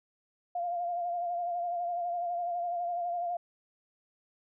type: tone with vibrato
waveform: sine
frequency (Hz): 698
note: F5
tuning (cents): -1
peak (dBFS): -30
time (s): 0.55-3.37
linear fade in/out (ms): 5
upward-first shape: sine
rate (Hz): 12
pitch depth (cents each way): 38
effects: none